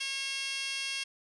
15% pulse tone with high-pass filter, 544 Hz, C#5, 33 cents flat, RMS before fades -35 dBFS, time 0-1.04 s, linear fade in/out 10 ms, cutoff 3200 Hz, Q 5.5, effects resampled to 24000 Hz

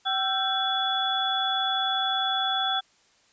sine tone cluster, 768 / 1337 / 1564 / 3419 Hz, G5 / E6 / G6 / G#7, -36 / +24 / -4 / +50 cents, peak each -28 / -32 / -34 / -26 dBFS, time 0.05-2.81 s, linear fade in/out 20 ms, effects white hiss -62 dBFS RMS until 3.32 s + resampled to 16000 Hz

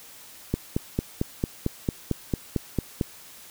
click train, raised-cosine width 3 ms, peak -10 dBFS, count 12, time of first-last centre 0.54-3.012 s, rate 4.45 Hz, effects white hiss -47 dBFS RMS until 3.5 s

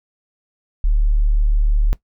sine tone, 37 Hz, D1, 14 cents sharp, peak -12 dBFS, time 0.84-1.93 s, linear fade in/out 0 ms, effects noise-tail reverb RT60 0.1 s tail -17 dB re dry

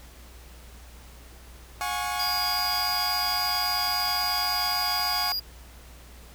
sawtooth chord, F# suspended second, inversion none, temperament equal with one note detuned, 721.4 / 830.6 / 1108.7 Hz, F#5 / G#5 / C#6, -44 / 0 / 0 cents, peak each -28 dBFS, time 1.81-5.32 s, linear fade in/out 0 ms
square tone, 4854 Hz, D#8, 44 cents flat, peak -27 dBFS, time 2.19-5.4 s, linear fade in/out 10 ms
effects added 60 Hz sine -46 dBFS peak until 6.34 s + pink hiss -51 dBFS RMS until 6.34 s

